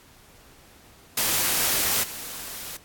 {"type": "noise with level steps", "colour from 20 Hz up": "white", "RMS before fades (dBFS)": [-23, -36], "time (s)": [1.17, 2.77], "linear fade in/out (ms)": 5, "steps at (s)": 2.03, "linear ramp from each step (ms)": 10, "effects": ["pink hiss -53 dBFS RMS until 2.84 s", "AAC 64 kbps"]}